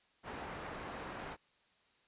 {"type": "low-pass noise", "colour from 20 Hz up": "white", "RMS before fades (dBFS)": -45, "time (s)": [0.23, 1.37], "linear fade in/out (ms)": 50, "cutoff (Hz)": 1300, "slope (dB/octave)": 12, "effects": ["white hiss -71 dBFS RMS until 2.07 s", "resampled to 8000 Hz"]}